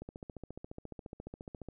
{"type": "click train", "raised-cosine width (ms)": 2, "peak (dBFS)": -30, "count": 25, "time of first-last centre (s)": [0.02, 1.687], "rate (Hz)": 14.4, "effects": []}